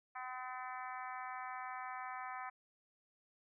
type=harmonic tone; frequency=254.3 Hz; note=C4; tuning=49 cents flat; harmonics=3 / 4 / 5 / 6 / 7 / 8 / 9; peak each=-47 / -48 / -48 / -55 / -52 / -56 / -56 dBFS; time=0.15-2.5 s; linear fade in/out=10 ms; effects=none